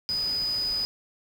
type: tone in noise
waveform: sine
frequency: 4978 Hz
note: D#8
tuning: in tune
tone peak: -25 dBFS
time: 0.09-0.85 s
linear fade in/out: 0 ms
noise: pink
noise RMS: -42 dBFS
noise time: 0.09-0.85 s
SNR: +14 dB
effects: none